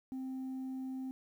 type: tone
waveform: sine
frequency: 261.6 Hz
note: C4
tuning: in tune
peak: -35 dBFS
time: 0.12-1.11 s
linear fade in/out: 0 ms
effects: tanh soft clip ceiling -37 dBFS + 11-bit